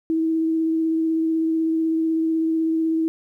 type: tone with vibrato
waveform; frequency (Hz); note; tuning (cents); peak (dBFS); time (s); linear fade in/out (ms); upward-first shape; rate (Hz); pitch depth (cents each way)
sine; 322.9; E4; -36; -18; 0.1-3.08; 0; sine; 16; 12
effects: 10-bit